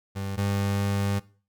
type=tone pair in turn; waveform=30% pulse; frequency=98 / 99.83 Hz; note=G2 / G2; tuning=0 / +32 cents; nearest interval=unison; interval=32 cents; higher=second; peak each=-27 / -21 dBFS; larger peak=second; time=0.15-0.37 / 0.37-1.2 s; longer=second; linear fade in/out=20 ms; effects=noise-tail reverb RT60 0.4 s tail -20 dB re dry